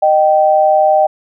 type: tone pair together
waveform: sine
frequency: 616 / 776.1 Hz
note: D#5 / G5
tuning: -17 / -18 cents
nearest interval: major third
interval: 399 cents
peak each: -10 dBFS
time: 0.02-1.07 s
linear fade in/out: 10 ms
effects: none